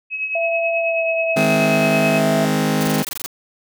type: tone with tremolo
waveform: sine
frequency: 2562 Hz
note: E7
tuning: 50 cents flat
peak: -18 dBFS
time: 0.1-2.21 s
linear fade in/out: 50 ms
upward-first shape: triangle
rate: 9.3 Hz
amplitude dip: 65%
type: tone with pitch glide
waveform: sine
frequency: 668 to 657.3 Hz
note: E5 to E5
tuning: +23 to -5 cents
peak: -18 dBFS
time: 0.35-2.45 s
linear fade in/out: 5 ms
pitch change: -28 cents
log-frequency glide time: 0.79-1.05 s
type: chord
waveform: sawtooth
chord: Ab major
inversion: second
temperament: just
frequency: 155.74 / 207.7 / 259.6 Hz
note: Eb3 / Ab3 / C4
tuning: +2 / 0 / -13 cents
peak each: -17 / -16 / -17 dBFS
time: 1.36-3.03 s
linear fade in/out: 10 ms
type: noise bursts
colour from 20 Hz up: white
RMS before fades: -27 dBFS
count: 11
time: 2.81-3.261 s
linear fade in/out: 0 ms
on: 21 ms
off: 22 ms
effects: none